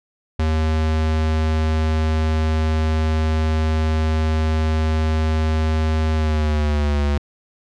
square tone with pitch glide, 78.7 to 72.17 Hz, D#2 to D2, +20 to -30 cents, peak -17 dBFS, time 0.39-7.18 s, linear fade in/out 5 ms, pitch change -150 cents, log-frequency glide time 6.14-7.03 s, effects low-pass 5000 Hz 12 dB/octave

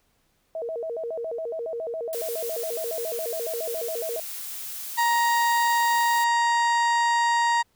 sine tone with vibrato, 550 Hz, C#5, 14 cents flat, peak -28 dBFS, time 0.55-4.2 s, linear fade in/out 2 ms, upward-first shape square, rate 7.2 Hz, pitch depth 280 cents each way
blue noise, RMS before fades -35 dBFS, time 2.13-6.24 s, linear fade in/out 0 ms
harmonic tone, 939 Hz, A#5, 12 cents sharp, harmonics 1 / 2 / 3 / 4 / 5 / 6 / 7 / 8 / 10, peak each -20 / -26 / -39 / -37 / -37 / -47 / -43 / -37 / -48 dBFS, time 4.97-7.63 s, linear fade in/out 20 ms
effects pink hiss -68 dBFS RMS until 7.75 s

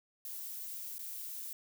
violet noise with dropouts, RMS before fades -43 dBFS, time 0.25-1.53 s, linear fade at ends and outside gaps 2 ms, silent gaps 0.983-0.991 s, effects none

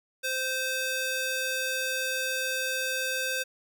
square tone with high-pass filter, 519 Hz, C5, 14 cents flat, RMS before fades -30 dBFS, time 0.23-3.44 s, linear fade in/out 20 ms, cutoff 1200 Hz, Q 0.71, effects none

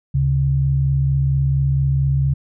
sine tone pair together, 72.5 / 136.86 Hz, D2 / C#3, -22 / -22 cents, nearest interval major seventh, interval 1100 cents, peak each -21 / -15 dBFS, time 0.14-2.34 s, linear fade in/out 10 ms, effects none

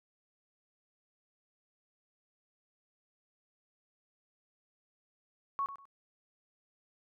sine tone with echo, 1108.7 Hz, C#6, in tune, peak -30 dBFS, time 5.59-5.66 s, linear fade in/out 0 ms, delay 97 ms, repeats 2, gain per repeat -12 dB, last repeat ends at 5.854 s, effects none

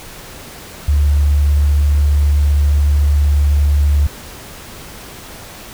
sine tone, 72.6 Hz, D2, 19 cents flat, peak -9 dBFS, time 0.88-4.07 s, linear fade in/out 5 ms, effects pink hiss -34 dBFS RMS until 5.73 s

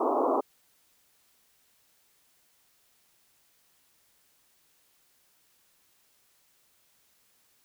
pink band-pass noise, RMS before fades -26 dBFS, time 0-0.41 s, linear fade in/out 10 ms, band 260 to 1200 Hz, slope 96 dB/octave, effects white hiss -67 dBFS RMS until 7.64 s

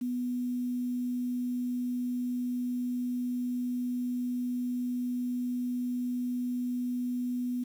sine tone with quantisation, 246.8 Hz, B3, 1 cent flat, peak -29 dBFS, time 0.01-7.64 s, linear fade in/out 10 ms, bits 9, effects none

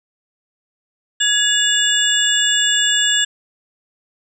sine tone cluster, 1675 / 2872 / 3474 / 7560 Hz, G#6 / F7 / A7 / A#8, +14 / +48 / -23 / +23 cents, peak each -19 dBFS, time 1.2-3.25 s, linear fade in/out 10 ms, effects none

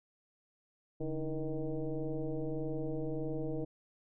sine tone with frequency modulation, 164.81 Hz, E3, in tune, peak -33 dBFS, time 1-3.65 s, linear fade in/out 10 ms, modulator 154 Hz, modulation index 2.5, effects none

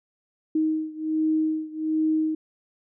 sine beating tone pair, 313.2 / 314.5 Hz, D#4 / D#4, +11 / +19 cents, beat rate 1.3 Hz, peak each -24 / -26 dBFS, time 0.55-2.35 s, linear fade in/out 5 ms, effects none

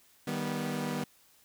sawtooth chord, Eb augmented, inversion none, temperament equal with one note detuned, 155.56 / 196 / 244.4 Hz, Eb3 / G3 / B3, 0 / 0 / -18 cents, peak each -33 / -33 / -31 dBFS, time 0.27-1.04 s, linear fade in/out 5 ms, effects white hiss -63 dBFS RMS until 1.44 s

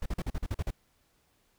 brown noise bursts, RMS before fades -31 dBFS, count 9, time 0.02-0.707 s, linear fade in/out 5 ms, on 39 ms, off 42 ms, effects pink hiss -70 dBFS RMS until 1.58 s

